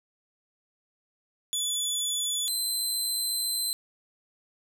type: tone pair in turn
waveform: 20% pulse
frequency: 3448 / 4077 Hz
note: A7 / C8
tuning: -36 / -46 cents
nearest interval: minor third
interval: 290 cents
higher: second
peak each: -21 dBFS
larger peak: neither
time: 1.53-2.48 / 2.48-3.73 s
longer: second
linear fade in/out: 0 ms
effects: none